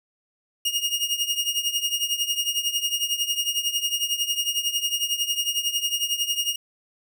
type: tone with tremolo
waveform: sawtooth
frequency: 2854 Hz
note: F7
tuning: 37 cents sharp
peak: -16 dBFS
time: 0.65-6.56 s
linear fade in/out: 5 ms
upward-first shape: triangle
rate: 11 Hz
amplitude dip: 85%
effects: none